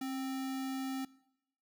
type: tone with sample-and-hold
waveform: sine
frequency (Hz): 266.5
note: C4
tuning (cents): +32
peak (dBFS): -35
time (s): 0.01-1.05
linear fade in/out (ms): 5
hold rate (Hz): 1050
effects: noise-tail reverb RT60 0.8 s tail -21 dB re dry